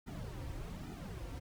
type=noise with flanger; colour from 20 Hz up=brown; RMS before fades=-44 dBFS; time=0.06-1.4 s; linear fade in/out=20 ms; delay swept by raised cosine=1.8 to 4.9 ms; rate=1.2 Hz; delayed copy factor=-1; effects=none